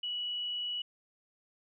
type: tone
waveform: sine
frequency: 2937 Hz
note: F#7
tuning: 13 cents flat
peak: -33 dBFS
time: 0.03-0.82 s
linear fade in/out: 5 ms
effects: none